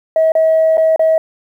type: tone with dropouts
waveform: sine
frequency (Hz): 641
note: E5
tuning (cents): -49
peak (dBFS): -7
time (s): 0.16-1.18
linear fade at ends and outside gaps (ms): 2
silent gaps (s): 0.32-0.352 / 0.772-0.779 / 0.961-0.994
effects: tanh soft clip ceiling -5 dBFS + 8-bit